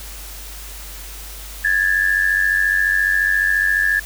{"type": "tone pair together", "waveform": "sine", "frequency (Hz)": [1661.2, 1755.6], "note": ["G#6", "A6"], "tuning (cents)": [0, -4], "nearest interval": "minor second", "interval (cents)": 96, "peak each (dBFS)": -17, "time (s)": [1.64, 4], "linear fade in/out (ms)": 10, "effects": ["added 50 Hz sine -34 dBFS peak until 4.05 s", "white hiss -36 dBFS RMS until 4.05 s"]}